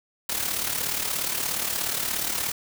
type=noise with amplitude modulation; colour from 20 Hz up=white; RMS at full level=-25 dBFS; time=0.29-2.52 s; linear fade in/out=5 ms; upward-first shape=sine; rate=36.9 Hz; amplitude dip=60%; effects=none